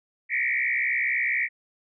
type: tone with frequency modulation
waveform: sine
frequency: 2093 Hz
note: C7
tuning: in tune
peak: -22 dBFS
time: 0.29-1.49 s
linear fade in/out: 50 ms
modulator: 64 Hz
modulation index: 3.9
effects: none